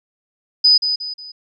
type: tone with echo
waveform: sine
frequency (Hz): 4987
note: D#8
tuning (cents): +3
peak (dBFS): -8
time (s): 0.64-0.78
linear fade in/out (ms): 10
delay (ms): 180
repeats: 3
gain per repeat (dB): -8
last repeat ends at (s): 1.32
effects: none